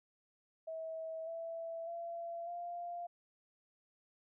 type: tone with pitch steps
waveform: sine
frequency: 646 / 662.2 / 678.9 / 696 Hz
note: E5 / E5 / F5 / F5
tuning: -35 / +8 / -49 / -6 cents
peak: -40 dBFS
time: 0.67-3.07 s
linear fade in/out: 10 ms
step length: 600 ms
effects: none